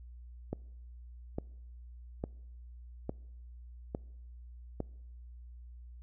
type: click train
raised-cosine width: 2 ms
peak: -21 dBFS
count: 6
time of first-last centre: 0.53-4.804 s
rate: 1.17 Hz
effects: noise-tail reverb RT60 0.9 s tail -25 dB re dry + added 60 Hz sine -47 dBFS peak until 6.02 s